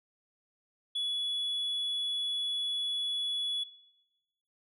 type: tone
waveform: sine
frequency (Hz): 3400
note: G#7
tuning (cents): +40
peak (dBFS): -27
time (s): 0.95-3.64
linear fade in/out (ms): 10
effects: noise-tail reverb RT60 1.0 s tail -21 dB re dry + tanh soft clip ceiling -29 dBFS